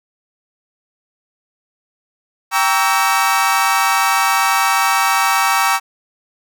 30% pulse chord, G diminished seventh, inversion none, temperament equal with one note detuned, 784 / 932.3 / 1133.3 / 1318.5 Hz, G5 / Bb5 / Db6 / Fb6, 0 / 0 / +38 / 0 cents, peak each -16 dBFS, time 2.51-5.8 s, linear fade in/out 50 ms, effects none

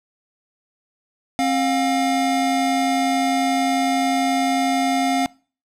square tone pair together, 267.3 / 710.7 Hz, C4 / F5, +37 / +30 cents, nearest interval octave + perfect fourth, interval 1693 cents, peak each -21 dBFS, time 1.39-5.26 s, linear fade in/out 0 ms, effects noise-tail reverb RT60 0.4 s tail -24 dB re dry + low-pass 10000 Hz 12 dB/octave

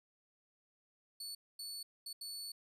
sawtooth tone bursts at uneven times, 4448 Hz, C#8, 5 cents sharp, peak -40 dBFS, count 4, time 1.2-1.35 / 1.59-1.83 / 2.06-2.13 / 2.21-2.52 s, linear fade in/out 5 ms, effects resampled to 32000 Hz

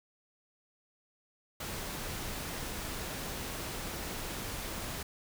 pink noise, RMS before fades -39 dBFS, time 1.6-5.03 s, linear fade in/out 5 ms, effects none

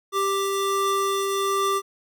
square tone pair together, 393 / 1177.7 Hz, G4 / D6, +4 / +4 cents, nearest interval octave + perfect fifth, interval 1900 cents, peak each -25 / -25 dBFS, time 0.12-1.82 s, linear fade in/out 50 ms, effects none

